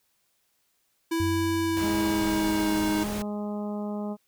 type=tone with pitch glide; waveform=square; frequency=330 to 312.6 Hz; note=E4 to D#4; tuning=+2 to +8 cents; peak=-25 dBFS; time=1.11-3.04 s; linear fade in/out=10 ms; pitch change=-94 cents; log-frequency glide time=1.64-2.83 s
type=tone with exponential decay; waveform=sine; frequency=92 Hz; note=F#2; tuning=9 cents flat; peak=-26 dBFS; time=1.2-3.73 s; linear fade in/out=0 ms; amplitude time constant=550 ms
type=noise; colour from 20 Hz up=pink; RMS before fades=-36 dBFS; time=1.77-3.22 s; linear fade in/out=0 ms
type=harmonic tone; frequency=207.7 Hz; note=G#3; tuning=in tune; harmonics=1 / 2 / 3 / 4 / 5 / 6; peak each=-30 / -38 / -38 / -42 / -47 / -49 dBFS; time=1.8-4.17 s; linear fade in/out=50 ms
effects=white hiss -71 dBFS RMS until 4.27 s